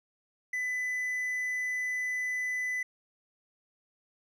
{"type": "tone", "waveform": "triangle", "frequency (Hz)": 2000, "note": "B6", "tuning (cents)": 21, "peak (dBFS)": -28, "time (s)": [0.53, 2.83], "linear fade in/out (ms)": 5, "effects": []}